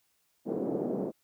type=band-pass noise; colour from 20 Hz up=white; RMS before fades=-32 dBFS; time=0.45-1.12 s; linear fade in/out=50 ms; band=180 to 480 Hz; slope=24 dB/octave; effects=white hiss -73 dBFS RMS until 1.23 s